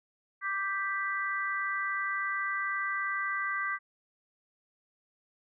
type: chord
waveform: sine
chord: G major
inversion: second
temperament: equal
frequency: 1174.7 / 1568 / 1975.5 Hz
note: D6 / G6 / B6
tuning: 0 / 0 / 0 cents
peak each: -34 dBFS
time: 0.41-3.79 s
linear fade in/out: 50 ms
effects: none